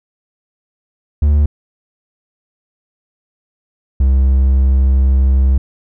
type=tone pair in turn; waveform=triangle; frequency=73.42 / 66.24 Hz; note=D2 / C2; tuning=0 / +22 cents; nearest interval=major second; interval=178 cents; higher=first; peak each=-6 dBFS; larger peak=neither; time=1.22-1.46 / 4-5.58 s; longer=second; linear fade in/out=5 ms; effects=none

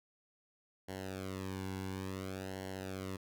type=tone with flanger; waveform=sawtooth; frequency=95.1 Hz; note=F#2; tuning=48 cents sharp; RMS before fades=-42 dBFS; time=0.88-3.17 s; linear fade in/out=10 ms; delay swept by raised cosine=0.81 to 1.63 ms; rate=0.57 Hz; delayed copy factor=-0.9; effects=none

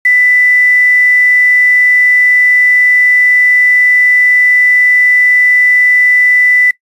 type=tone with quantisation; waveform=sine; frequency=1989 Hz; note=B6; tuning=12 cents sharp; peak=-5 dBFS; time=0.05-6.71 s; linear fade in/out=5 ms; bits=5; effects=noise-tail reverb RT60 0.1 s tail -19 dB re dry + resampled to 32000 Hz

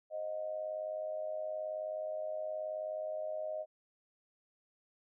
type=tone with amplitude modulation; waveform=sine; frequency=622.3 Hz; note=D#5; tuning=in tune; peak=-33 dBFS; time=0.1-3.66 s; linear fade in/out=50 ms; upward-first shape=sine; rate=99 Hz; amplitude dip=65%; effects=none

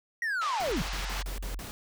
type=linear sweep; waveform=triangle; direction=down; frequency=1922 to 128.2 Hz; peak=-26 dBFS; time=0.22-0.82 s; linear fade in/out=2 ms
type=band-pass noise; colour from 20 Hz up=pink; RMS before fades=-38 dBFS; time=0.41-1.23 s; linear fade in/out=10 ms; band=780 to 6200 Hz; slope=24 dB/octave
type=noise bursts; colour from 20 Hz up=pink; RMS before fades=-41 dBFS; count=7; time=0.6-1.71 s; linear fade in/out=0 ms; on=120 ms; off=45 ms
type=tone; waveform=sine; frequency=45 Hz; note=F#1; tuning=47 cents flat; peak=-33 dBFS; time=0.69-1.63 s; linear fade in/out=50 ms
effects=none

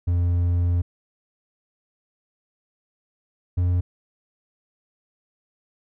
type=tone pair in turn; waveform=triangle; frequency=87.31 / 88.89 Hz; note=F2 / F2; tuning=0 / +31 cents; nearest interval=unison; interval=31 cents; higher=second; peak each=-16 dBFS; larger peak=neither; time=0.07-0.82 / 3.57-3.81 s; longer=first; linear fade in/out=10 ms; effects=none

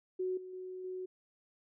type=tone with level steps; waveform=sine; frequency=370 Hz; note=F#4; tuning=in tune; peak=-32 / -44 / -41 / -38 dBFS; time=0.19-1.06 s; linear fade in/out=10 ms; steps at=0.37 / 0.53 / 0.84 s; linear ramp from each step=5 ms; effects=none

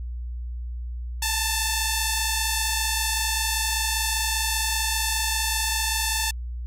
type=tone pair together; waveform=5% pulse; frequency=872.9 / 898 Hz; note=A5 / A5; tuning=-14 / +35 cents; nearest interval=unison; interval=49 cents; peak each=-14 dBFS; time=1.22-6.31 s; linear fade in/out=5 ms; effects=added 60 Hz sine -29 dBFS peak until 6.66 s

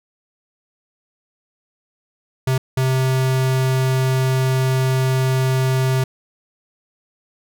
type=tone bursts at uneven times; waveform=square; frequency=130.81 Hz; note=C3; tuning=in tune; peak=-16 dBFS; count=2; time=2.47-2.58 / 2.77-6.04 s; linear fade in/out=5 ms; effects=none

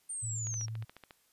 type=linear sweep; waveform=sine; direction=down; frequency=8980 to 5540 Hz; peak=-36 dBFS; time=0.09-0.66 s; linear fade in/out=10 ms
type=tone with vibrato; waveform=sine; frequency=111.5 Hz; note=A2; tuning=23 cents sharp; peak=-36 dBFS; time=0.22-0.85 s; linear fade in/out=20 ms; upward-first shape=square; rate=8.2 Hz; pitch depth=8 cents each way
type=click train; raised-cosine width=0.3 ms; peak=-33 dBFS; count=10; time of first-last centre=0.47-1.108 s; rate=14.1 Hz
effects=white hiss -70 dBFS RMS until 1.32 s + resampled to 32000 Hz

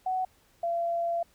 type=tone pair in turn; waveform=sine; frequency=746 / 681.7 Hz; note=F#5 / F5; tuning=+14 / -42 cents; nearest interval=major second; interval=156 cents; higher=first; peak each=-26 dBFS; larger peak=neither; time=0.06-0.25 / 0.63-1.23 s; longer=second; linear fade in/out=5 ms; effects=pink hiss -64 dBFS RMS until 1.34 s

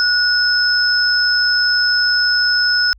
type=tone pair together; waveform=sine; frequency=1461 / 5206 Hz; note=F#6 / E8; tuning=-22 / -22 cents; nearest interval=octave + minor seventh; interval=2200 cents; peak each=-15 dBFS; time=0-2.93 s; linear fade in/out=0 ms; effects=added 50 Hz sine -43 dBFS peak until 2.98 s

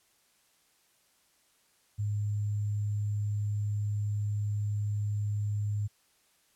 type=tone with sample-and-hold; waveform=sine; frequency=103.83 Hz; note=G#2; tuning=in tune; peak=-28 dBFS; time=1.98-5.88 s; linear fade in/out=20 ms; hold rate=7350 Hz; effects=white hiss -68 dBFS RMS until 6.55 s + low-pass 12000 Hz 12 dB/octave

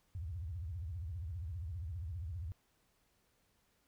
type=tone with vibrato; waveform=sine; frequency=83.7 Hz; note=E2; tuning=27 cents sharp; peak=-39 dBFS; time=0.15-2.52 s; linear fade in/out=0 ms; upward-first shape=sine; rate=15 Hz; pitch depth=290 cents each way; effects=pink hiss -75 dBFS RMS until 3.87 s

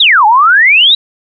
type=exponential two-way sweep; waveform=sine; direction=down then up; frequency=3951 to 820 to 3951 Hz; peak=-3 dBFS; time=0-0.95 s; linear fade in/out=5 ms; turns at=0.26 s; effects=none

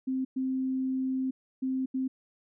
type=tone bursts at uneven times; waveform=sine; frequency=261.6 Hz; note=C4; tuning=in tune; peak=-27 dBFS; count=4; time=0.07-0.25 / 0.36-1.31 / 1.62-1.86 / 1.94-2.08 s; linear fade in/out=10 ms; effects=none

